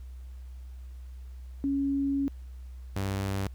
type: tone pair in turn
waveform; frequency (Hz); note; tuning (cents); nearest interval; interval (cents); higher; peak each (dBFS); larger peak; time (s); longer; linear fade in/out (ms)
sine / sawtooth; 277.2 / 97.77; C#4 / G2; 0 / -4; octave + tritone; 1804; first; -25; neither; 1.64-2.28 / 2.96-3.47; first; 0
effects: added 63 Hz sine -40 dBFS peak until 3.54 s + pink hiss -65 dBFS RMS until 3.54 s